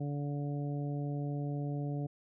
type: harmonic tone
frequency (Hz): 144.1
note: D3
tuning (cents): -33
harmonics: 1 / 2 / 3 / 4 / 5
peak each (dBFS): -34 / -40 / -46 / -48 / -49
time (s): 0-2.07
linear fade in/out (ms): 10
effects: none